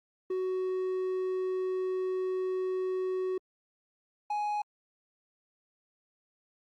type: tone pair in turn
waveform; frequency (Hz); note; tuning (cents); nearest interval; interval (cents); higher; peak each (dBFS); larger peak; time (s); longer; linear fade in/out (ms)
triangle; 372.3 / 834.3; F#4 / G#5; +11 / +8; octave + major second; 1397; second; -27; neither; 0.3-3.38 / 4.3-4.62; first; 5
effects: Opus 32 kbps

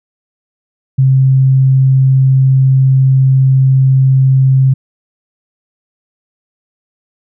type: tone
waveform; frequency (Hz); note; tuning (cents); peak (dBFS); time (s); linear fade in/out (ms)
sine; 132.8; C3; +26; -5; 0.98-4.74; 10
effects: none

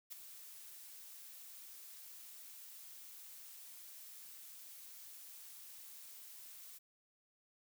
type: noise with ADSR envelope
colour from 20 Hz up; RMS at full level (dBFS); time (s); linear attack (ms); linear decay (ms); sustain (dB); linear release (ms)
blue; -45; 0.1-6.79; 23; 12; -9; 18
effects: none

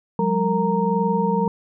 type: tone cluster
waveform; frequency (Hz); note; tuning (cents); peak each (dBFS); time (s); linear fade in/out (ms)
sine; 179.2 / 201 / 459 / 929; F3 / G3 / A#4 / A#5; +45 / +44 / -27 / -6; -23; 0.19-1.48; 2
effects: none

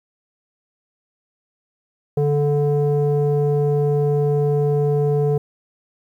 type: tone with low-pass filter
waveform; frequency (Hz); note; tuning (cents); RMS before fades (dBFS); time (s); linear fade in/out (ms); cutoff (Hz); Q
square; 145.7; D3; -13; -18; 2.17-5.38; 5; 530; 9.2
effects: 9-bit

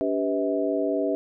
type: tone cluster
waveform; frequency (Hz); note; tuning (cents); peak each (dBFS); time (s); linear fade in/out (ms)
sine; 286.4 / 392 / 496.2 / 643; D4 / G4 / B4 / E5; -43 / 0 / +8 / -43; -27 / -28 / -29 / -27; 0.01-1.15; 0
effects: none

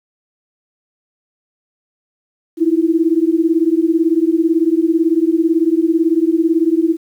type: beating tone pair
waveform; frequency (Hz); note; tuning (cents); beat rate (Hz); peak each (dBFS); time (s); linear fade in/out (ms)
sine; 319 / 337; D#4 / E4; +43 / +38; 18; -14; 2.57-6.97; 50
effects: 8-bit

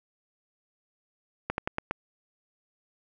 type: slowing click train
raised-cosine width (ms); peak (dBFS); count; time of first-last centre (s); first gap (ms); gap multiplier
0.5; -13; 5; 1.5-1.91; 81; 1.16
effects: none

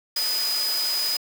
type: tone in noise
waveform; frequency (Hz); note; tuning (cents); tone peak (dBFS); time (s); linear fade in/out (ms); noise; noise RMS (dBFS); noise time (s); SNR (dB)
sine; 4978; D#8; 0; -23; 0.16-1.17; 5; white; -30; 0.16-1.17; +4
effects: high-pass 400 Hz 12 dB/octave

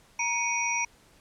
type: tone cluster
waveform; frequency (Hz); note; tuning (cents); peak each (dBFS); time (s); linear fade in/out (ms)
sine; 941 / 2241 / 2477 / 5750; A#5 / C#7 / D#7 / F8; +16 / +18 / -8 / +50; -31; 0.19-0.85; 5
effects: pink hiss -59 dBFS RMS until 1.2 s + low-pass 11000 Hz 12 dB/octave

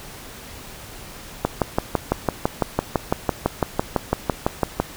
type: click train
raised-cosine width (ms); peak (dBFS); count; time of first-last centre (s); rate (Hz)
1; -3; 21; 1.45-4.8; 5.97
effects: pink hiss -39 dBFS RMS until 4.96 s

